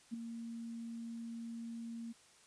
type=tone with ADSR envelope; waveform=sine; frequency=230.9 Hz; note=A#3; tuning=16 cents flat; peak=-35 dBFS; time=0.11-2.13 s; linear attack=28 ms; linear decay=7 ms; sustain=-7 dB; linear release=18 ms; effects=white hiss -64 dBFS RMS until 2.46 s + resampled to 22050 Hz